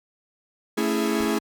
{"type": "chord", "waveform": "45% pulse", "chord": "A major seventh", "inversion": "none", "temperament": "equal with one note detuned", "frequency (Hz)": [222, 277.2, 329.6, 415.3], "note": ["A3", "C#4", "E4", "G#4"], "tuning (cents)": [16, 0, 0, 0], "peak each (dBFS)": [-26, -29, -27, -27], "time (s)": [0.77, 1.39], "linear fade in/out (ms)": 10}
{"type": "noise with exponential decay", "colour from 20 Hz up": "brown", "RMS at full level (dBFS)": -35, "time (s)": [1.2, 1.4], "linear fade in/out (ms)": 5, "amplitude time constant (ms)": 42}
{"effects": []}